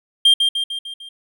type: tone with echo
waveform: triangle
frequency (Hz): 3192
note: G7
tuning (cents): +31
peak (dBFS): -7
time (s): 0.25-0.34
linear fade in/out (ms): 5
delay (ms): 150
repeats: 5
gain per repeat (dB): -5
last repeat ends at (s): 1.09
effects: none